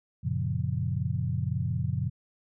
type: chord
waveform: sine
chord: Gb major seventh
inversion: none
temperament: equal with one note detuned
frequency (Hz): 92.5 / 116.54 / 138.19 / 174.61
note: Gb2 / Bb2 / Db3 / F3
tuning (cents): 0 / 0 / -5 / 0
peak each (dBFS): -32 / -31 / -31 / -35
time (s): 0.23-2.1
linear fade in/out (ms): 20
effects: none